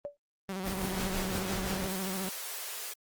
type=tone with exponential decay; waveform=sine; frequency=577 Hz; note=D5; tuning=31 cents flat; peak=-30 dBFS; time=0.05-0.17 s; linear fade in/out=0 ms; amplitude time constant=24 ms
type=tone with vibrato; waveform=sawtooth; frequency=189.5 Hz; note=F#3; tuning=42 cents sharp; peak=-30 dBFS; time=0.49-2.29 s; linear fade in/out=0 ms; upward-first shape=square; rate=14 Hz; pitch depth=47 cents each way
type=noise with tremolo; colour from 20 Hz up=pink; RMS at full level=-34 dBFS; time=0.63-1.9 s; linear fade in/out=50 ms; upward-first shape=triangle; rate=5.8 Hz; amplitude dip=45%
type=high-pass noise; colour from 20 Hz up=white; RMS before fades=-39 dBFS; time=1.87-2.94 s; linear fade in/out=20 ms; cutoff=390 Hz; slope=48 dB/octave
effects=Opus 24 kbps